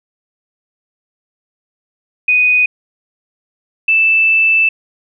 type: tone pair in turn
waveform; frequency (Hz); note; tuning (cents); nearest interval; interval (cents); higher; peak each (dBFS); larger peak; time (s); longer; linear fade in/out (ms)
sine; 2489 / 2642; D#7 / E7; 0 / +3; minor second; 103; second; -8; neither; 2.28-2.66 / 3.88-4.69; second; 5
effects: none